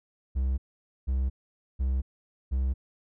triangle tone bursts, 65.41 Hz, C2, in tune, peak -22 dBFS, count 4, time 0.35-2.74 s, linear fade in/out 20 ms, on 230 ms, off 490 ms, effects none

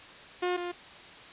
sawtooth tone pair in turn, 358.5 / 352.5 Hz, F4 / F4, +45 / +16 cents, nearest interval unison, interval 29 cents, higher first, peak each -23 / -29 dBFS, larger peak first, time 0.42-0.57 / 0.57-0.72 s, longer neither, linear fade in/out 10 ms, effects white hiss -48 dBFS RMS until 1.32 s + resampled to 8000 Hz

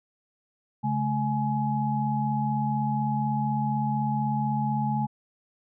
sine tone cluster, 139.1 / 215 / 842 Hz, C#3 / A3 / G#5, +6 / -40 / +24 cents, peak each -28 dBFS, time 0.83-5.07 s, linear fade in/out 20 ms, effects none

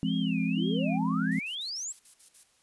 sine tone with vibrato, 2794 Hz, F7, in tune, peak -37 dBFS, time 0.03-0.99 s, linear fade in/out 50 ms, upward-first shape sine, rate 1.9 Hz, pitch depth 270 cents each way
sine chord, F minor, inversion none, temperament equal with one note detuned, 170.72 / 207.7 / 261.6 Hz, F3 / Ab3 / C4, -39 / 0 / 0 cents, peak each -30 dBFS, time 0.03-1.39 s, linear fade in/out 0 ms
sine exponential sweep, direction up, 291.3 to 7980 Hz, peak -33 dBFS, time 0.56-1.93 s, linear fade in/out 20 ms
violet noise bursts, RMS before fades -48 dBFS, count 8, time 1.31-2.437 s, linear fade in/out 10 ms, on 98 ms, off 49 ms
effects white hiss -66 dBFS RMS until 2.62 s + resampled to 24000 Hz

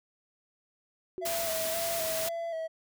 sine tone with exponential decay, 370 Hz, F#4, in tune, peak -32 dBFS, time 1.18-1.46 s, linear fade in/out 0 ms, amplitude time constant 60 ms
triangle tone with vibrato, 659.3 Hz, E5, in tune, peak -30 dBFS, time 1.21-2.68 s, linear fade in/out 20 ms, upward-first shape square, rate 1.9 Hz, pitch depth 33 cents each way
white noise, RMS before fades -34 dBFS, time 1.25-2.29 s, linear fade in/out 5 ms
effects none

